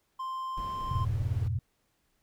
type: tone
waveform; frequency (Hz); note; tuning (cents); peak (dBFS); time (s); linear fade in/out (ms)
triangle; 1046.5; C6; 0; -31; 0.19-1.05; 10
type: noise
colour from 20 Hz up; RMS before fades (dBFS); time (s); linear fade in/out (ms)
brown; -40; 0.57-1.48; 5
type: chord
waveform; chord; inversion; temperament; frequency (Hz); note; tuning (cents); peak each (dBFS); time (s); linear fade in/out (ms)
sine; F diminished; none; equal with one note detuned; 86.65 / 103.83 / 123.47; F2 / Ab2 / Cb3; -13 / 0 / 0; -32; 0.91-1.59; 5
effects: pink hiss -74 dBFS RMS until 2.22 s